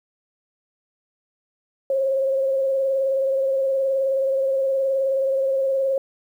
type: tone with vibrato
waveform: sine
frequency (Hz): 538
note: C5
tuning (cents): +48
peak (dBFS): -18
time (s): 1.9-5.98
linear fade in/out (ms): 2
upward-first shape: sine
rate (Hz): 19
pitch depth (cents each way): 30
effects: 9-bit